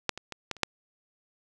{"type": "clicks", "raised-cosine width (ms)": 0.2, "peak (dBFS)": [-7, -21, -20, -13, -30, -6], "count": 6, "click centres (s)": [0.093, 0.176, 0.323, 0.513, 0.567, 0.633], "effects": []}